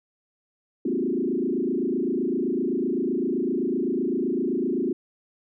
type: tone with frequency modulation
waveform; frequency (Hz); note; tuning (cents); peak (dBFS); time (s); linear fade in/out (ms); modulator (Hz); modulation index
sine; 305.3; D#4; -33; -22; 0.85-4.93; 5; 27.8; 3
effects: none